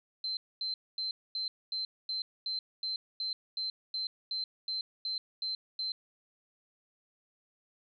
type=tone bursts; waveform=sine; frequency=4100 Hz; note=C8; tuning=36 cents flat; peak=-32 dBFS; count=16; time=0.24-5.92 s; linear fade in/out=2 ms; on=130 ms; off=240 ms; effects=none